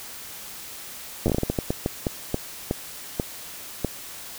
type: slowing click train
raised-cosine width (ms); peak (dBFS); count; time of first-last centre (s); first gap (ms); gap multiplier
2; -9; 17; 1.26-3.847; 9; 1.33
effects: white hiss -39 dBFS RMS until 4.38 s